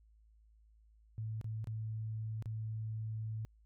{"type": "tone with dropouts", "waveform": "sine", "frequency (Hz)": 110, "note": "A2", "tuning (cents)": 0, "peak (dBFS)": -37, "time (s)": [1.18, 3.45], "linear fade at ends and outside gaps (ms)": 0, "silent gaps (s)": [[1.413, 1.444], [1.643, 1.672], [2.424, 2.458]], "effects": ["added 54 Hz sine -62 dBFS peak until 3.65 s"]}